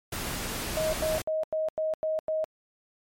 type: noise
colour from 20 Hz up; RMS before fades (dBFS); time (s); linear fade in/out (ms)
pink; -33; 0.12-1.22; 5
type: tone bursts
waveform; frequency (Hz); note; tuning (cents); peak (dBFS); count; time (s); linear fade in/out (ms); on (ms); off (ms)
sine; 629; D#5; +19; -25; 7; 0.77-2.442; 0; 160; 92
effects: MP3 64 kbps